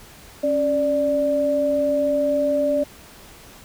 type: tone pair together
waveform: sine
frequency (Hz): 275.1 / 587.3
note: C#4 / D5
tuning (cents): -13 / 0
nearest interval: octave + minor second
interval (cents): 1313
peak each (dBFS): -24 / -18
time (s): 0.43-2.84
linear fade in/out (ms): 10
effects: pink hiss -45 dBFS RMS until 3.64 s